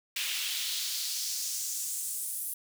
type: noise with high-pass filter sweep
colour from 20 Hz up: pink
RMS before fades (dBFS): -34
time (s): 0.16-2.54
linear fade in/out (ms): 5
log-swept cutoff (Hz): 2600 to 11000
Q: 1.9
effects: none